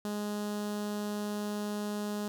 sawtooth tone with notch filter, 207.7 Hz, G#3, in tune, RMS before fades -35 dBFS, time 0.05-2.28 s, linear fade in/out 0 ms, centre 2200 Hz, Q 1.4, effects 10-bit

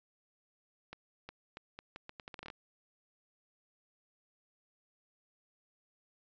accelerating click train, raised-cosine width 0.3 ms, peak -29 dBFS, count 14, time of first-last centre 0.93-2.502 s, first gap 360 ms, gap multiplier 0.78, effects resampled to 16000 Hz

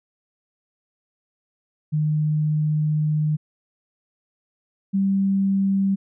sine tone pair in turn, 152.6 / 195.05 Hz, D#3 / G3, -33 / -8 cents, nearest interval major third, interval 425 cents, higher second, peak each -18 / -17 dBFS, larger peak second, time 1.92-3.37 / 4.93-5.96 s, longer first, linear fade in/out 20 ms, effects none

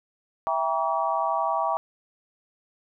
sine chord, E diminished seventh, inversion none, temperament just, 659.3 / 791.1 / 949.3 / 1139.2 Hz, E5 / G5 / Bb5 / Db6, 0 / +16 / +31 / +47 cents, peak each -28 dBFS, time 0.47-1.77 s, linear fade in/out 0 ms, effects none

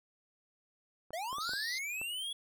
clicks, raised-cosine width 1 ms, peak -33 dBFS, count 6, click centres 1.106 / 1.329 / 1.384 / 1.493 / 1.535 / 2.015 s
square linear sweep, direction up, 602 to 3392 Hz, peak -37 dBFS, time 1.13-2.33 s, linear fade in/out 5 ms
white band-pass noise, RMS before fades -41 dBFS, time 1.4-1.79 s, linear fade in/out 10 ms, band 3900 to 4900 Hz, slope 96 dB/octave
effects none

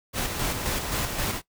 pink noise with tremolo, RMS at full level -27 dBFS, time 0.13-1.42 s, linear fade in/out 50 ms, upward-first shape square, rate 3.8 Hz, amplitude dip 40%, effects noise-tail reverb RT60 0.1 s tail -18 dB re dry

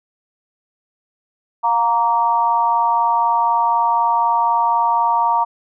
sine tone with amplitude modulation, 932 Hz, A#5, 1 cent flat, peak -9 dBFS, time 1.63-5.45 s, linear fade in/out 20 ms, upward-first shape sine, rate 224 Hz, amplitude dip 90%, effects none

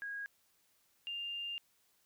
sine tone pair in turn, 1641 / 2800 Hz, G#6 / F7, -21 / +4 cents, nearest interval major sixth, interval 925 cents, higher second, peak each -39 / -38 dBFS, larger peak second, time 0.02-0.26 / 1.07-1.58 s, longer second, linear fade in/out 0 ms, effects white hiss -73 dBFS RMS until 2.05 s

